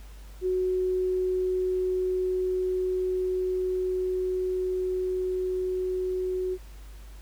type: tone with level ramp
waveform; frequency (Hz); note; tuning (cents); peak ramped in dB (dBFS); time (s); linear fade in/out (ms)
sine; 369.3; F#4; -3; -23 to -26; 0.41-6.58; 50
effects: added 50 Hz sine -42 dBFS peak until 7.21 s + pink hiss -55 dBFS RMS until 7.21 s